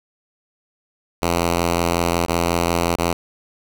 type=tone with dropouts; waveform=5% pulse; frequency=85.5 Hz; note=F2; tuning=36 cents flat; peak=-6 dBFS; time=1.22-3.13 s; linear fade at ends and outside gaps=5 ms; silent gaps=2.262-2.283 / 2.959-2.985 s; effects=none